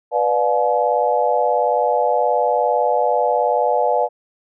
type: chord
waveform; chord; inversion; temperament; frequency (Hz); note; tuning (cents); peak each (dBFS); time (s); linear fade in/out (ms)
sine; B diminished seventh; none; just; 493.9 / 592.7 / 711.2 / 853.4; B4 / D5 / F5 / Ab5; 0 / +16 / +31 / +47; -20; 0.11-4.09; 50
effects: none